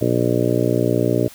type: harmonic tone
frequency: 59.9 Hz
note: A#1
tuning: 48 cents sharp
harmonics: 2 / 3 / 4 / 5 / 6 / 7 / 8 / 9 / 10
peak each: -22 / -26 / -25 / -22 / -23 / -23 / -27 / -28 / -25 dBFS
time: 0.01-1.28 s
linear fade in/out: 5 ms
effects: white hiss -43 dBFS RMS until 1.34 s